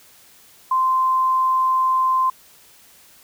sine tone, 1040 Hz, C6, 11 cents flat, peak -15 dBFS, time 0.71-2.3 s, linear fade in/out 5 ms, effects white hiss -50 dBFS RMS until 3.23 s

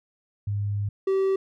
sine / triangle tone pair in turn, 102.1 / 385.5 Hz, G#2 / G4, -29 / -29 cents, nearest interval octave + major seventh, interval 2300 cents, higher second, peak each -24 / -18 dBFS, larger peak second, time 0.47-0.89 / 1.07-1.36 s, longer first, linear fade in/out 5 ms, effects none

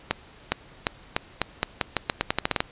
accelerating click train, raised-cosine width 0.3 ms, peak -5 dBFS, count 16, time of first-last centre 0.11-2.605 s, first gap 410 ms, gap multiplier 0.85, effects pink hiss -50 dBFS RMS until 2.71 s + resampled to 8000 Hz

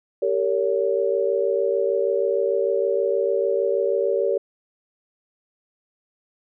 sine tone cluster, 392.2 / 458.7 / 564 Hz, G4 / A#4 / C#5, +1 / -28 / +30 cents, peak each -23 dBFS, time 0.22-4.38 s, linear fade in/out 5 ms, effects none

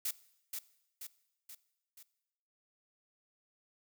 blue noise with echo, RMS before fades -35 dBFS, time 0.05-0.11 s, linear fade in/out 5 ms, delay 480 ms, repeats 4, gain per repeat -5 dB, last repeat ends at 2.03 s, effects noise-tail reverb RT60 0.9 s tail -19 dB re dry

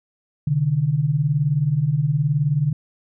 sine beating tone pair, 130.81 / 149.81 Hz, C3 / D3, 0 / +35 cents, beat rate 19 Hz, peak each -22 / -18 dBFS, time 0.47-2.73 s, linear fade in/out 5 ms, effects none

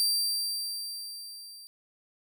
sawtooth tone with level ramp, 4699 Hz, D8, in tune, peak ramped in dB -20 to -43 dBFS, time 0-1.67 s, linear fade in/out 0 ms, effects none

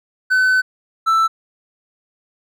triangle tone pair in turn, 1514 / 1325.8 Hz, F#6 / E6, +39 / +10 cents, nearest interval major second, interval 229 cents, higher first, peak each -10 dBFS, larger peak neither, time 0.3-0.62 / 1.06-1.28 s, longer first, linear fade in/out 20 ms, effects none

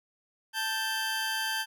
20% pulse tone pair together, 880 / 1568 Hz, A5 / G6, 0 / 0 cents, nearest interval minor seventh, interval 1000 cents, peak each -29 / -26 dBFS, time 0.53-1.66 s, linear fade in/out 50 ms, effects none

